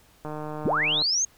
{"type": "click train", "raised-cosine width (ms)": 1, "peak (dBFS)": -21, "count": 118, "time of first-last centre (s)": [0.25, 1.02], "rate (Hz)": 152}
{"type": "linear sweep", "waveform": "sine", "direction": "up", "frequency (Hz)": [81.8, 6640], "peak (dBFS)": -21, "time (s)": [0.65, 1.25], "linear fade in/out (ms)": 5}
{"effects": ["pink hiss -58 dBFS RMS until 1.37 s"]}